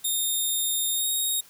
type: tone with pitch glide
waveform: 5% pulse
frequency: 3673 to 3739 Hz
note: A#7 to A#7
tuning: -26 to +4 cents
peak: -17 dBFS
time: 0.04-1.41 s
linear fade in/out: 10 ms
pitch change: +30 cents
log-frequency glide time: 0.92-1.07 s
effects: white hiss -53 dBFS RMS until 1.49 s